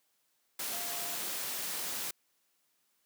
sine tone in noise, 699 Hz, F5, 1 cent sharp, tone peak -46 dBFS, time 0.73-1.15 s, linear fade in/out 5 ms, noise white, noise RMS -37 dBFS, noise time 0.59-2.11 s, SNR -12 dB, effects white hiss -75 dBFS RMS until 3.05 s + high-pass 150 Hz 12 dB/octave

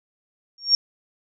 sine tone with exponential growth, 5540 Hz, F8, 15 cents flat, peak -9 dBFS, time 0.58-0.75 s, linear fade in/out 1 ms, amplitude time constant 36 ms, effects none

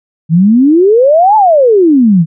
sine exponential two-way sweep, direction up then down, 153.8 to 888 to 153.8 Hz, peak -3 dBFS, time 0.29-2.26 s, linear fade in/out 50 ms, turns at 1.36 s, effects none

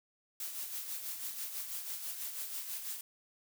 blue noise with tremolo, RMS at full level -39 dBFS, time 0.4-3.01 s, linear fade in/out 2 ms, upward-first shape sine, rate 6.1 Hz, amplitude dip 50%, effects none

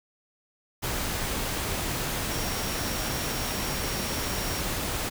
sine tone in noise, 5588 Hz, F8, in tune, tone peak -39 dBFS, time 2.3-4.62 s, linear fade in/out 20 ms, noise pink, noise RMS -30 dBFS, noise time 0.82-5.1 s, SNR -12 dB, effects none

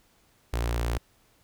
sawtooth tone with notch filter, 58.27 Hz, A#1, in tune, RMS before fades -28 dBFS, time 0.53-0.98 s, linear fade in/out 5 ms, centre 190 Hz, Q 1.2, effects pink hiss -64 dBFS RMS until 1.43 s

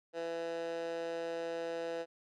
15% pulse tone with high-pass filter, 166.9 Hz, E3, 22 cents sharp, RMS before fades -38 dBFS, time 0.13-2.06 s, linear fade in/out 50 ms, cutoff 480 Hz, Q 2.6, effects low-pass 5000 Hz 12 dB/octave + MP3 96 kbps

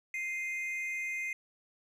triangle tone pair together, 2093 / 2489 Hz, C7 / D#7, 0 / 0 cents, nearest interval minor third, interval 300 cents, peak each -33 / -38 dBFS, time 0.14-1.33 s, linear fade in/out 2 ms, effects none

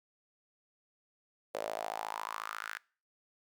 sawtooth tone with high-pass filter sweep, 54.1 Hz, A1, 29 cents flat, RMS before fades -40 dBFS, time 1.54-2.78 s, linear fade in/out 10 ms, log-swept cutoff 540 to 1600 Hz, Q 4.9, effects noise-tail reverb RT60 0.4 s tail -24 dB re dry

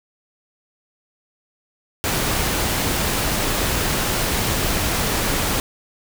pink noise, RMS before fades -21 dBFS, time 2.04-5.6 s, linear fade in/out 0 ms, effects none

